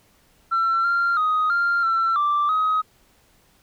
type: tone with pitch steps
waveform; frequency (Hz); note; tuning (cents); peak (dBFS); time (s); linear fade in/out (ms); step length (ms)
sine; 1348 / 1386 / 1251 / 1393 / 1345 / 1174 / 1264; E6 / F6 / D#6 / F6 / E6 / D6 / D#6; +38 / -14 / +9 / -5 / +34 / -1 / +27; -16; 0.51-2.82; 20; 330
effects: tanh soft clip ceiling -15 dBFS + pink hiss -59 dBFS RMS until 3.62 s